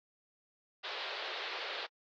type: band-pass noise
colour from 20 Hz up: white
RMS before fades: -41 dBFS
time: 0.83-1.87 s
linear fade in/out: 20 ms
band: 380 to 4300 Hz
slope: 48 dB/octave
effects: AAC 48 kbps